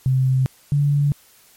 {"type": "tone pair in turn", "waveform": "sine", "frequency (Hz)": [130.81, 143.81], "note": ["C3", "D3"], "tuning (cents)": [0, -36], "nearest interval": "major second", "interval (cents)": 164, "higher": "second", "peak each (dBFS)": -14, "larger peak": "neither", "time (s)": [[0.06, 0.46], [0.72, 1.12]], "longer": "neither", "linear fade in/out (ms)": 0, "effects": ["white hiss -52 dBFS RMS until 1.56 s", "MP3 64 kbps"]}